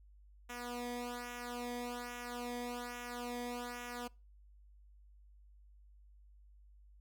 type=tone with flanger; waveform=sawtooth; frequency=242.9 Hz; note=B3; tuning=29 cents flat; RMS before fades=-43 dBFS; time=0.49-4.08 s; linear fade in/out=10 ms; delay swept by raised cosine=0.22 to 0.73 ms; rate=1.2 Hz; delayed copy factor=-1; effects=noise-tail reverb RT60 0.3 s tail -25 dB re dry + added 50 Hz sine -58 dBFS peak until 7 s